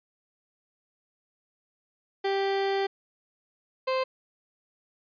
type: tone pair in turn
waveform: 30% pulse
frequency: 392 / 521.1 Hz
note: G4 / C5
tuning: 0 / -7 cents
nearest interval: perfect fourth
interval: 493 cents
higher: second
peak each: -22 dBFS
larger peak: neither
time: 2.24-2.87 / 3.87-4.04 s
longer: first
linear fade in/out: 10 ms
effects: resampled to 11025 Hz